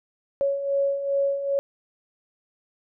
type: beating tone pair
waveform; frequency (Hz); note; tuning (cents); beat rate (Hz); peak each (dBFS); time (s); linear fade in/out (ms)
sine; 554.4 / 556.9; C#5 / C#5; 0 / +8; 2.5; -29 / -22; 0.41-1.59; 0
effects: none